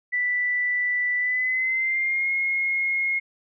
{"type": "tone with pitch glide", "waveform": "sine", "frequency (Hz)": [1975.5, 2154], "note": ["B6", "C7"], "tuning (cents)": [0, 50], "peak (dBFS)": -21, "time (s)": [0.12, 3.2], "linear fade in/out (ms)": 20, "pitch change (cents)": 150, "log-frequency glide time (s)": [1.17, 2.31], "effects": []}